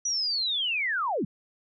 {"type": "linear sweep", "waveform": "sine", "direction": "down", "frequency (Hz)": [5920, 144.6], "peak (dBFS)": -25, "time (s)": [0.05, 1.25], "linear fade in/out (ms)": 5, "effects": []}